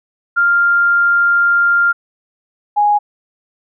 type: tone pair in turn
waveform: sine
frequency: 1396.9 / 828.7 Hz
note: F6 / G#5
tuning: 0 / -4 cents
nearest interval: major sixth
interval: 904 cents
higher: first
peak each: -9 dBFS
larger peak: neither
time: 0.36-1.93 / 2.76-2.99 s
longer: first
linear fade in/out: 20 ms
effects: none